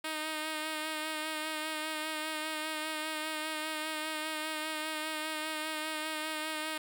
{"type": "tone with vibrato", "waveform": "5% pulse", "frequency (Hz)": 311.1, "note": "D#4", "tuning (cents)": 0, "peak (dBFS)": -23, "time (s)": [0.04, 6.78], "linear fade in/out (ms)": 5, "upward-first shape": "sine", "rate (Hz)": 5, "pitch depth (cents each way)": 24, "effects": []}